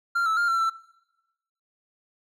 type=tone with pitch steps; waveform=triangle; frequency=1386 / 1312 / 1402 / 1353 / 1336 Hz; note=F6 / E6 / F6 / E6 / E6; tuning=-14 / -9 / +6 / +45 / +23 cents; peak=-19 dBFS; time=0.15-0.7 s; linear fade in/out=10 ms; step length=110 ms; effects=noise-tail reverb RT60 1.0 s tail -21 dB re dry